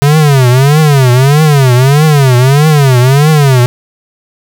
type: tone with vibrato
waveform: square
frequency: 138.59 Hz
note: C#3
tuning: in tune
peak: -4 dBFS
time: 0.02-3.66 s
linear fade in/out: 0 ms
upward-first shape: triangle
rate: 1.6 Hz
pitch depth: 240 cents each way
effects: none